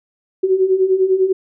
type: beating tone pair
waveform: sine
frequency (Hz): 370 / 380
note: F#4 / F#4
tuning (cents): 0 / +46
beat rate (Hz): 10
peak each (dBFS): -18 / -13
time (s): 0.43-1.33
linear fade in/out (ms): 10
effects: none